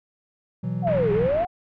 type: chord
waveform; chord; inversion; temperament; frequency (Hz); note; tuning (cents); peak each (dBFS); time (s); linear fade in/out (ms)
triangle; B suspended fourth; none; equal with one note detuned; 123.47 / 164.81 / 185.75; B2 / E3 / F#3; 0 / 0 / +7; -27; 0.63-1.28; 10
type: exponential two-way sweep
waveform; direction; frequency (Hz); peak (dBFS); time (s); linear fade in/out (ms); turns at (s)
sine; down then up; 750 to 400.1 to 750; -19; 0.82-1.47; 50; 1.12
type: low-pass noise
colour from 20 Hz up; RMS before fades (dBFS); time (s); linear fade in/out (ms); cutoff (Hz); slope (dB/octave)
pink; -34; 0.87-1.45; 2; 2400; 24
effects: none